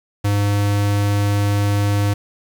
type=tone; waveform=square; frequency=101.9 Hz; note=G#2; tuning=32 cents flat; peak=-16 dBFS; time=0.24-2.14 s; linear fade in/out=10 ms; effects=7-bit